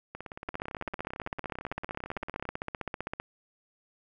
two click trains, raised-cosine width 0.5 ms, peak -24 / -18 dBFS, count 42 / 43, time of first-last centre 0.15-2.453 / 0.49-3.2 s, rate 17.8 / 15.5 Hz, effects none

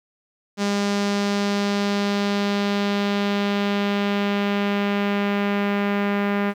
sawtooth tone with low-pass filter sweep, 202.2 Hz, G#3, 46 cents flat, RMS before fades -22 dBFS, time 0.57-6.54 s, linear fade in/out 50 ms, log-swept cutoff 6000 to 2100 Hz, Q 1.5, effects 9-bit

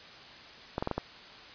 clicks, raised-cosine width 1 ms, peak -16 dBFS, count 5, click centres 0.781 / 0.825 / 0.874 / 0.913 / 0.98 s, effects white hiss -49 dBFS RMS until 1.54 s + resampled to 11025 Hz

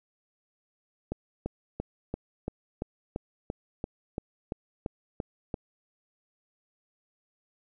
click train, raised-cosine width 2 ms, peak -18 dBFS, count 14, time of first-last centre 1.12-5.542 s, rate 2.94 Hz, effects none

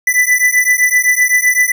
square beating tone pair, 1986 / 1993.8 Hz, B6 / B6, +9 / +16 cents, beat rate 7.8 Hz, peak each -13 dBFS, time 0.07-1.72 s, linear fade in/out 5 ms, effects none

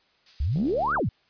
violet noise with tremolo, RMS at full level -37 dBFS, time 0.26-0.92 s, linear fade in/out 5 ms, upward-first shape triangle, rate 7.6 Hz, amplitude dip 45%
sine exponential two-way sweep, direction up then down, 60.1 to 1600 to 81.4 Hz, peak -22 dBFS, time 0.4-1.09 s, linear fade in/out 5 ms, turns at 0.95 s
click train, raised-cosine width 2 ms, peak -26 dBFS, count 33, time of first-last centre 0.56-0.997 s, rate 73.2 Hz
effects white hiss -64 dBFS RMS until 1.29 s + resampled to 11025 Hz

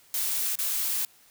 blue noise with dropouts, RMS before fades -28 dBFS, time 0.14-1.05 s, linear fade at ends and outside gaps 1 ms, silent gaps 0.555-0.588 s, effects white hiss -58 dBFS RMS until 1.3 s

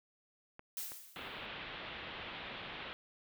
clicks, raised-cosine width 0.5 ms, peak -34 dBFS, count 4, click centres 0.594 / 0.919 / 1.193 / 2.009 s
blue noise with exponential decay, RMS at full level -39 dBFS, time 0.77-1.46 s, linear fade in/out 1 ms, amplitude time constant 150 ms
white low-pass noise, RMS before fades -46 dBFS, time 1.16-2.93 s, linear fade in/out 0 ms, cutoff 3600 Hz, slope 48 dB/octave
effects none

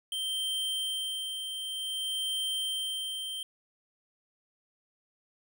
square tone with tremolo, 3136 Hz, G7, in tune, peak -30 dBFS, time 0.12-3.43 s, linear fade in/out 2 ms, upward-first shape sine, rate 0.54 Hz, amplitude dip 45%, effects none

